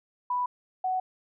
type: tone pair in turn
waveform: sine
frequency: 988 / 744.9 Hz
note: B5 / F#5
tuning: 0 / +11 cents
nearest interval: perfect fourth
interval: 489 cents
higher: first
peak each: -25 dBFS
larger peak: neither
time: 0.3-0.46 / 0.84-1 s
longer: neither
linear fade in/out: 5 ms
effects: none